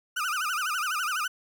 35% pulse tone with vibrato, 1349 Hz, E6, 40 cents sharp, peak -25 dBFS, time 0.16-1.28 s, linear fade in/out 10 ms, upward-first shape sine, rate 12 Hz, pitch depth 210 cents each way, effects none

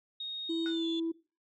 sine tone with pitch glide, 3729 to 3459 Hz, A#7 to A7, 0 to -30 cents, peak -35 dBFS, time 0.2-1 s, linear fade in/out 5 ms, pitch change -130 cents, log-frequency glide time 0.64-0.85 s
sine tone, 329.4 Hz, E4, 1 cent flat, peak -29 dBFS, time 0.49-1.12 s, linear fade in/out 10 ms
sine tone with exponential decay, 1472 Hz, F#6, 9 cents flat, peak -35 dBFS, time 0.66-0.87 s, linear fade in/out 0 ms, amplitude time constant 45 ms
effects noise-tail reverb RT60 0.3 s tail -19 dB re dry + tanh soft clip ceiling -25 dBFS

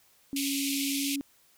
sine tone with pitch glide, 277.2 to 279.3 Hz, C#4 to C#4, 0 to +13 cents, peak -30 dBFS, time 0.33-1.21 s, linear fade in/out 0 ms, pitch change +13 cents, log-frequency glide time 0.92-1.08 s
pink band-pass noise, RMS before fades -33 dBFS, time 0.36-1.16 s, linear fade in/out 5 ms, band 2200 to 15000 Hz, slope 96 dB/octave
effects white hiss -63 dBFS RMS until 1.57 s

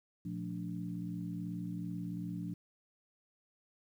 harmonic tone with a mistuned harmonic, 58.27 Hz, A#1, in tune, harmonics 2 / 3 / 4 / 5, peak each -45 / -39 / -48 / -44 dBFS, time 0.25-2.54 s, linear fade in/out 5 ms, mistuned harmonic 4, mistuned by -120 cents, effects 11-bit

